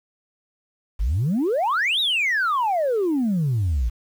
sine exponential two-way sweep, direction up then down, 44.24 to 3903 to 53.3 Hz, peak -17 dBFS, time 0.99-3.9 s, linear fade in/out 20 ms, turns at 2 s, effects tanh soft clip ceiling -16 dBFS + 8-bit

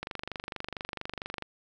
click train, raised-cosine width 0.3 ms, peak -19 dBFS, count 35, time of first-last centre 0.03-1.423 s, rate 24.4 Hz, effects none

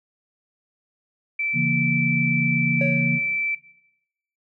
sine tone, 2327 Hz, D7, 17 cents flat, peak -22 dBFS, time 1.39-3.55 s, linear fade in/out 5 ms
sine chord, A# diminished, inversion first, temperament just, 139.85 / 167.82 / 233.1 Hz, C#3 / E3 / A#3, +16 / +31 / 0 cents, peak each -25 dBFS, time 1.53-3.2 s, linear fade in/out 50 ms
triangle tone with exponential decay, 554.4 Hz, C#5, in tune, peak -20 dBFS, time 2.81-3.41 s, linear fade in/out 2 ms, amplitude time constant 130 ms
effects noise-tail reverb RT60 0.9 s tail -18 dB re dry

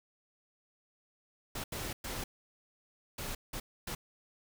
pink noise bursts at uneven times, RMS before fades -39 dBFS, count 6, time 1.55-1.64 / 1.72-1.93 / 2.04-2.24 / 3.18-3.35 / 3.53-3.6 / 3.87-3.95 s, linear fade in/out 5 ms, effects none

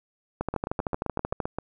two click trains, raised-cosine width 1 ms, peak -13 / -15 dBFS, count 14 / 9, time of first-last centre 0.41-1.402 / 0.54-1.586 s, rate 13.1 / 7.65 Hz, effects none

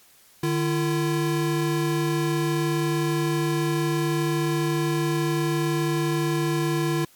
square tone pair together, 150.99 / 339.2 Hz, D3 / E4, +48 / +50 cents, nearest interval octave + major second, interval 1402 cents, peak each -25 dBFS, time 0.43-7.05 s, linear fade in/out 5 ms, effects white hiss -55 dBFS RMS until 7.15 s + MP3 96 kbps

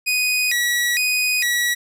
sawtooth tone with vibrato, 2192 Hz, C#7, 20 cents flat, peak -14 dBFS, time 0.06-1.75 s, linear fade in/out 20 ms, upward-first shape square, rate 1.1 Hz, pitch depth 220 cents each way, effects none

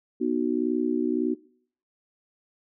sine chord, B major, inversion none, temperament just, 246.9 / 308.7 / 370.4 Hz, B3 / D#4 / F#4, 0 / -14 / +2 cents, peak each -27 dBFS, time 0.2-1.35 s, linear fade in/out 20 ms, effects noise-tail reverb RT60 0.6 s tail -22 dB re dry

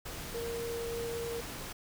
sine tone in noise, 466.2 Hz, A#4, in tune, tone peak -35 dBFS, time 0.34-1.41 s, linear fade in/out 10 ms, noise pink, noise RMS -42 dBFS, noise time 0.05-1.73 s, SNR +4 dB, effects none

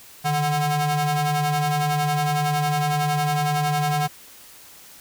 40% pulse ring-modulated tone, 293.7 Hz, D4, in tune, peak -16 dBFS, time 0.24-4.08 s, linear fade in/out 20 ms, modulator 446 Hz, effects white hiss -46 dBFS RMS until 5 s

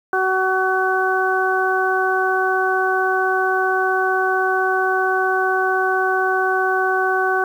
harmonic tone, 376.3 Hz, F#4, 29 cents sharp, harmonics 1 / 2 / 3 / 4, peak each -21 / -21 / -24 / -20 dBFS, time 0.13-7.44 s, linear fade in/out 2 ms, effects 8-bit

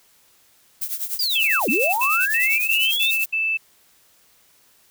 violet noise with tremolo, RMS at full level -24 dBFS, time 0.81-3.26 s, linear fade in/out 10 ms, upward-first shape triangle, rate 10 Hz, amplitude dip 85%
sine linear two-way sweep, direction down then up, 4978 to 197.2 to 3693 Hz, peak -20 dBFS, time 1.19-3.11 s, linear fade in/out 5 ms, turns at 1.69 s
sine tone bursts, 2638 Hz, E7, 1 cent sharp, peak -19 dBFS, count 7, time 1.35-3.574 s, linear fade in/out 10 ms, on 250 ms, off 79 ms
effects white hiss -57 dBFS RMS until 4.9 s

